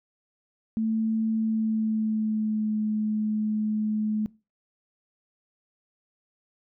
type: tone with pitch glide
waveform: sine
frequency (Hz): 221.6 to 214.2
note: A3 to A3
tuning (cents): +13 to -46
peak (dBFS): -23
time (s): 0.77-4.26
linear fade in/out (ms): 0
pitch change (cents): -59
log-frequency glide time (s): 1.34-2.77
effects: noise-tail reverb RT60 0.3 s tail -22 dB re dry